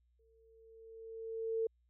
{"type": "tone with exponential growth", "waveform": "sine", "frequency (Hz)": 450, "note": "A4", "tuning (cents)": 39, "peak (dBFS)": -30, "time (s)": [0.19, 1.67], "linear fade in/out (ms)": 5, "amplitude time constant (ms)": 320, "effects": ["added 60 Hz sine -70 dBFS peak until 1.89 s"]}